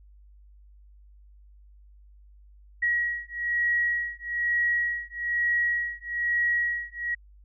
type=beating tone pair; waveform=sine; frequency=1907 / 1908.1 Hz; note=A#6 / A#6; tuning=+39 / +40 cents; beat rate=1.1 Hz; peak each=-27 dBFS; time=2.82-7.15 s; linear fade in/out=10 ms; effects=added 50 Hz sine -50 dBFS peak until 7.44 s